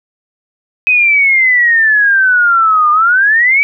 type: exponential two-way sweep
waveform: sine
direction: down then up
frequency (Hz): 2540 to 1200 to 2318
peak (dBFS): -6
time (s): 0.87-3.63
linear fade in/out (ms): 0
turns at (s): 2.91
effects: none